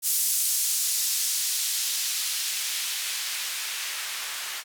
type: noise with band-pass filter sweep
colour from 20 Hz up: blue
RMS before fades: -28 dBFS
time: 0.02-4.64 s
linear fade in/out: 50 ms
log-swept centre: 8500 to 1500 Hz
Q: 0.78
effects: none